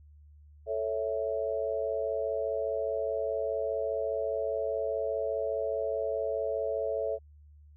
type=chord; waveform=sine; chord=A major; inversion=none; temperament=equal; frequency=440 / 554.4 / 659.3 Hz; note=A4 / C#5 / E5; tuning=0 / 0 / 0 cents; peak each=-33 dBFS; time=0.66-7.19 s; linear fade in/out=50 ms; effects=added 74 Hz sine -52 dBFS peak until 7.76 s